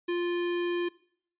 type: tone with notch filter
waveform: square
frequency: 349.2 Hz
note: F4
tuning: in tune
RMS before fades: -29 dBFS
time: 0.08-0.89 s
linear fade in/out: 10 ms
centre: 740 Hz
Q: 0.71
effects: noise-tail reverb RT60 0.6 s tail -21 dB re dry + resampled to 8000 Hz